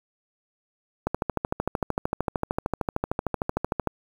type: click train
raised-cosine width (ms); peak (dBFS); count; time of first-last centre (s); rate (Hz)
1; -10; 38; 1.07-3.873; 13.2
effects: 7-bit